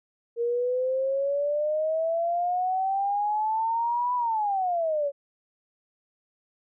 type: exponential two-way sweep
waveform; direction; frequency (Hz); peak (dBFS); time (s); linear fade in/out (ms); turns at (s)
sine; up then down; 465.6 to 994 to 554; -23; 0.36-5.12; 50; 4.15
effects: none